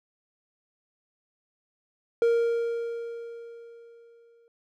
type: tone with exponential decay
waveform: triangle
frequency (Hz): 466.2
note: A#4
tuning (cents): 0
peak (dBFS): -16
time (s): 2.22-4.48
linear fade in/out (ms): 1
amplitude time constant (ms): 490
effects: none